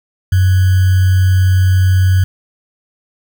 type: tone with sample-and-hold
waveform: sine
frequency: 93.1 Hz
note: F#2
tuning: 11 cents sharp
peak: -7 dBFS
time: 0.32-2.24 s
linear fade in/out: 5 ms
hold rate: 1575 Hz
effects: none